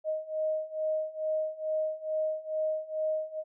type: beating tone pair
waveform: sine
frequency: 623 / 625.3 Hz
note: D#5 / D#5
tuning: +2 / +8 cents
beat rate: 2.3 Hz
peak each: -33 / -31 dBFS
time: 0.04-3.44 s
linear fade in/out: 50 ms
effects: none